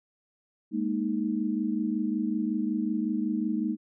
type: chord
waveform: sine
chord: Ab suspended second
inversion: none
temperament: equal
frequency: 207.7 / 233.1 / 311.1 Hz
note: Ab3 / Bb3 / Eb4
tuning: 0 / 0 / 0 cents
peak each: -30 dBFS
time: 0.71-3.77 s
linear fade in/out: 50 ms
effects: none